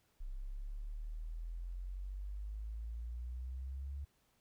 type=exponential sweep; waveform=sine; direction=up; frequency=32.18 to 71 Hz; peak=-40 dBFS; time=0.2-4.05 s; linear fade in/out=10 ms; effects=pink hiss -75 dBFS RMS until 4.4 s